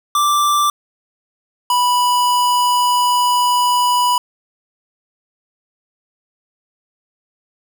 square tone pair in turn, 1174.7 / 983.5 Hz, D6 / B5, 0 / -7 cents, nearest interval minor third, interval 307 cents, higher first, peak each -13 dBFS, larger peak neither, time 0.15-0.7 / 1.7-4.18 s, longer second, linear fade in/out 2 ms, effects none

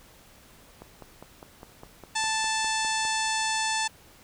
click train, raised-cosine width 1 ms, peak -28 dBFS, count 12, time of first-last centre 0.82-3.051 s, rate 4.93 Hz
harmonic tone, 880 Hz, A5, in tune, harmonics 1 / 2 / 3 / 4 / 5 / 6 / 7 / 8 / 9 / 10, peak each -29 / -32 / -34 / -35 / -36 / -37 / -37 / -38 / -39 / -39 dBFS, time 2.15-3.88 s, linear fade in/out 10 ms
effects pink hiss -54 dBFS RMS until 4.23 s

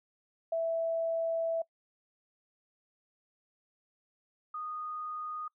sine tone pair in turn, 659.3 / 1235.3 Hz, E5 / D#6, 0 / -13 cents, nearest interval major seventh, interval 1087 cents, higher second, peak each -28 / -36 dBFS, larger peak first, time 0.52-1.62 / 4.54-5.48 s, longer first, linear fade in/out 5 ms, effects noise-tail reverb RT60 0.1 s tail -23 dB re dry

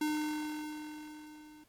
square tone with level ramp, 303.8 Hz, D#4, 41 cents flat, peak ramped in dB -30 to -54 dBFS, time 0.01-1.64 s, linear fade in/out 5 ms, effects pink hiss -69 dBFS RMS until 1.68 s + AAC 64 kbps

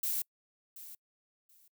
violet noise with echo, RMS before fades -33 dBFS, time 0.03-0.22 s, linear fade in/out 5 ms, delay 730 ms, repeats 2, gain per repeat -15 dB, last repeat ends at 1.68 s, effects noise-tail reverb RT60 0.1 s tail -26 dB re dry

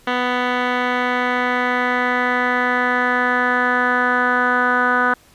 10% pulse tone with low-pass filter sweep, 248.1 Hz, B3, 8 cents sharp, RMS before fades -18 dBFS, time 0.07-5.14 s, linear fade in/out 5 ms, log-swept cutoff 2500 to 1500 Hz, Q 4.4, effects pink hiss -51 dBFS RMS until 5.34 s + resampled to 32000 Hz

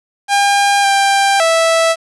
sawtooth tone with pitch steps, 804 / 792 / 657 Hz, G5 / G5 / E5, +44 / +18 / -6 cents, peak -6 dBFS, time 0.28-1.96 s, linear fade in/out 50 ms, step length 560 ms, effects resampled to 24000 Hz + 7-bit

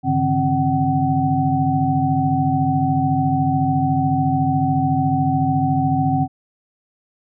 sine tone cluster, 100.1 / 142.2 / 156.1 / 266.1 / 755 Hz, G2 / C#3 / D#3 / C4 / F#5, +37 / +45 / +6 / +29 / +35 cents, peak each -27 / -21 / -24 / -20 / -20 dBFS, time 0.03-6.28 s, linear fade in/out 50 ms, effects none

